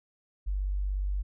sine tone, 48.47 Hz, G1, 19 cents flat, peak -27 dBFS, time 0.46-1.23 s, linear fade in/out 20 ms, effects none

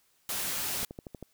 white noise, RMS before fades -33 dBFS, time 0.29-0.85 s, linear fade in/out 2 ms
click train, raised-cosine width 2 ms, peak -27 dBFS, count 6, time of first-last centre 0.83-1.227 s, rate 12.6 Hz
effects white hiss -69 dBFS RMS until 1.33 s

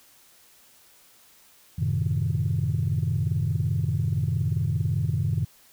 sine chord, F# diminished seventh, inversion none, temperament equal, 92.5 / 110 / 130.81 / 155.56 Hz, F#2 / A2 / C3 / Eb3, 0 / 0 / 0 / 0 cents, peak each -27 dBFS, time 1.78-5.45 s, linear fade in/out 10 ms, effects tanh soft clip ceiling -15 dBFS + white hiss -56 dBFS RMS until 5.72 s

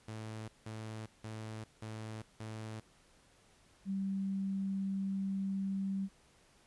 sawtooth tone bursts, 109.8 Hz, A2, 3 cents flat, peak -38 dBFS, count 5, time 0.08-2.8 s, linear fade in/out 5 ms, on 400 ms, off 180 ms
sine tone, 194.2 Hz, G3, 16 cents flat, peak -33 dBFS, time 3.85-6.09 s, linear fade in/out 50 ms
effects pink hiss -66 dBFS RMS until 6.66 s + resampled to 24000 Hz

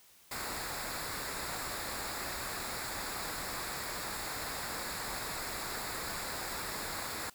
pink noise with comb filter, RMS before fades -39 dBFS, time 0.31-7.3 s, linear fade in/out 5 ms, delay 0.33 ms, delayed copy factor -0.65, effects white hiss -61 dBFS RMS until 7.34 s

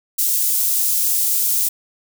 white high-pass noise, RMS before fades -18 dBFS, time 0.18-1.69 s, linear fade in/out 10 ms, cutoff 7600 Hz, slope 12 dB/octave, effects none

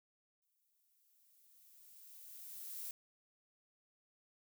violet noise with exponential growth, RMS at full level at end -44 dBFS, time 0.42-2.91 s, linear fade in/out 1 ms, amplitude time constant 540 ms, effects none

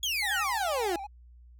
30% pulse exponential sweep, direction down, 3398 to 327.1 Hz, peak -25 dBFS, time 0.03-0.96 s, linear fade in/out 2 ms
triangle tone with vibrato, 804 Hz, G5, 44 cents sharp, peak -34 dBFS, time 0.22-1.07 s, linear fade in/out 10 ms, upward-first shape square, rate 11 Hz, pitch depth 57 cents each way
sine tone, 1865 Hz, A#6, in tune, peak -33 dBFS, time 0.3-0.44 s, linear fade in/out 10 ms
effects added 60 Hz sine -50 dBFS peak until 1.59 s

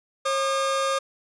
45% pulse tone pair together, 541 / 1214.5 Hz, C#5 / D#6, -42 / -42 cents, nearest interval octave + major second, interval 1400 cents, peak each -25 dBFS, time 0.25-0.99 s, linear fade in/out 10 ms, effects resampled to 22050 Hz

